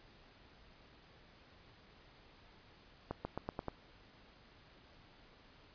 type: accelerating click train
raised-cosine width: 1 ms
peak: -24 dBFS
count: 6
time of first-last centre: 3.11-3.683 s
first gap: 140 ms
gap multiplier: 0.9
effects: pink hiss -62 dBFS RMS until 5.74 s + resampled to 11025 Hz